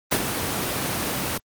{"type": "noise with ADSR envelope", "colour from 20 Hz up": "pink", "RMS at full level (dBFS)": -18, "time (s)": [0.11, 1.38], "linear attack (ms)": 15, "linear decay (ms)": 62, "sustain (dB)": -7, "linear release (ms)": 5, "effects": ["high-pass 100 Hz 12 dB/octave", "Opus 24 kbps"]}